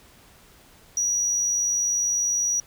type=tone; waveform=triangle; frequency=5800 Hz; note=F#8; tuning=35 cents flat; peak=-19 dBFS; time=0.97-2.6 s; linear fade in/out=2 ms; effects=tanh soft clip ceiling -15 dBFS + pink hiss -53 dBFS RMS until 2.66 s